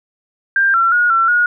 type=tone with pitch steps; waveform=sine; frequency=1589 / 1357 / 1443 / 1350 / 1444 Hz; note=G6 / E6 / F#6 / E6 / F#6; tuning=+23 / +50 / -44 / +41 / -43 cents; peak=-10 dBFS; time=0.56-1.46 s; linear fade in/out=2 ms; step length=180 ms; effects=none